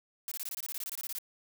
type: noise bursts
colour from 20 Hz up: blue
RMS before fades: -38 dBFS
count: 16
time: 0.28-1.185 s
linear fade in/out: 0 ms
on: 35 ms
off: 23 ms
effects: none